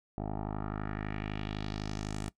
10% pulse tone with low-pass filter sweep, 51.91 Hz, G#1, in tune, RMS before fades -37 dBFS, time 0.18-2.29 s, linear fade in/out 0 ms, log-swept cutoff 670 to 9000 Hz, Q 2.2, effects noise-tail reverb RT60 0.1 s tail -19 dB re dry

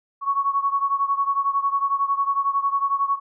sine beating tone pair, 1108.7 / 1119.7 Hz, C#6 / C#6, 0 / +17 cents, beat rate 11 Hz, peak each -21 / -24 dBFS, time 0.21-3.2 s, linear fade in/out 50 ms, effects none

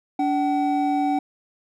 triangle tone pair together, 288.6 / 760 Hz, D4 / F#5, -30 / +46 cents, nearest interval octave + perfect fourth, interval 1676 cents, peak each -20 dBFS, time 0.19-1.19 s, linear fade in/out 5 ms, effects none

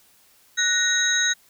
sine tone cluster, 1478 / 1865 / 3822 / 6480 Hz, F#6 / A#6 / A#7 / G#8, -2 / 0 / +43 / -43 cents, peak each -25 / -24 / -23 / -24 dBFS, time 0.57-1.34 s, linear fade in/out 20 ms, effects white hiss -57 dBFS RMS until 1.49 s

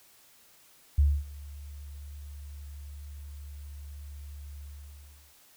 sine tone with ADSR envelope, 71.9 Hz, D2, 36 cents flat, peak -17 dBFS, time 0.98-5.35 s, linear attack 7 ms, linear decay 250 ms, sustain -23 dB, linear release 740 ms, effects white hiss -59 dBFS RMS until 5.56 s

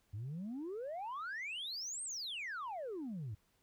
sine exponential two-way sweep, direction up then down, 96.2 to 8790 to 96.2 Hz, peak -38 dBFS, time 0.13-3.35 s, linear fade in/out 10 ms, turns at 2.03 s, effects tanh soft clip ceiling -38 dBFS + pink hiss -75 dBFS RMS until 3.62 s

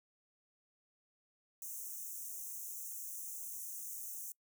white high-pass noise, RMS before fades -45 dBFS, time 1.62-4.32 s, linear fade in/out 2 ms, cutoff 5900 Hz, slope 96 dB/octave, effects noise-tail reverb RT60 0.1 s tail -24 dB re dry

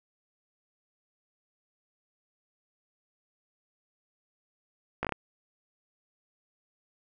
slowing click train, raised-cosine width 0.5 ms, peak -15 dBFS, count 5, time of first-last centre 5.03-5.123 s, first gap 17 ms, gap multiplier 1.21, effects none

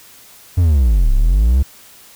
triangle linear two-way sweep, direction down then up, 92.5 to 30.82 to 70 Hz, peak -7 dBFS, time 0.57-1.63 s, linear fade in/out 10 ms, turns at 1.13 s, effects white hiss -43 dBFS RMS until 2.15 s

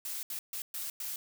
blue noise bursts at uneven times, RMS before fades -38 dBFS, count 5, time 0.05-0.23 / 0.3-0.39 / 0.53-0.62 / 0.74-0.9 / 1-1.16 s, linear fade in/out 2 ms, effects none

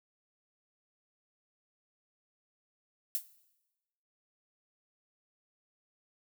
violet noise with exponential decay, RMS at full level -28 dBFS, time 3.15-3.26 s, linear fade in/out 0 ms, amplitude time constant 22 ms, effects noise-tail reverb RT60 1.0 s tail -17 dB re dry

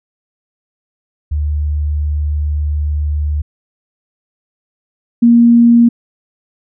sine tone pair in turn, 74.4 / 235.4 Hz, D2 / A#3, +23 / +17 cents, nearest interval octave + minor sixth, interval 1994 cents, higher second, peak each -13 / -4 dBFS, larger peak second, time 1.31-3.42 / 5.22-5.89 s, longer first, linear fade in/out 10 ms, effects none

